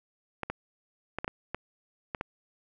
clicks, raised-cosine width 0.5 ms, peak -17 dBFS, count 8, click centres 0.433 / 0.5 / 1.186 / 1.245 / 1.279 / 1.546 / 2.148 / 2.211 s, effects none

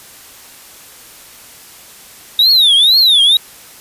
triangle tone with vibrato, 3729 Hz, A#7, in tune, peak -5 dBFS, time 2.39-3.37 s, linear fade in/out 2 ms, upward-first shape triangle, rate 2.1 Hz, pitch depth 280 cents each way, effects white hiss -38 dBFS RMS until 3.8 s + resampled to 32000 Hz

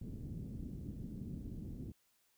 white low-pass noise, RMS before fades -45 dBFS, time 0.01-1.92 s, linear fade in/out 5 ms, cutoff 250 Hz, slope 24 dB/octave, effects white hiss -75 dBFS RMS until 2.37 s

